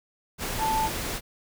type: tone in noise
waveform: sine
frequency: 880 Hz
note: A5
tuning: in tune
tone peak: -23 dBFS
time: 0.58-0.9 s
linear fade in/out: 50 ms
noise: pink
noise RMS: -31 dBFS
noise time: 0.38-1.21 s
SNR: +5 dB
effects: none